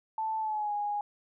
sine tone with pitch glide, 880 to 825.8 Hz, A5 to G#5, 0 to -10 cents, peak -29 dBFS, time 0.18-1.01 s, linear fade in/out 2 ms, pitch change -110 cents, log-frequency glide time 0.39-0.73 s, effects none

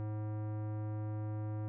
sine tone with tanh clipping, 106.7 Hz, G#2, 47 cents sharp, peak -38 dBFS, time 0-1.68 s, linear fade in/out 0 ms, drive 18 dB, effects none

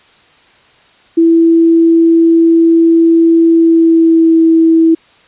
sine tone with pitch glide, 331 to 326.3 Hz, E4 to E4, +7 to -18 cents, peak -4 dBFS, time 1.17-4.95 s, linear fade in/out 10 ms, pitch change -25 cents, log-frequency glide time 3.49-4.4 s, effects white hiss -46 dBFS RMS until 5.27 s + resampled to 8000 Hz

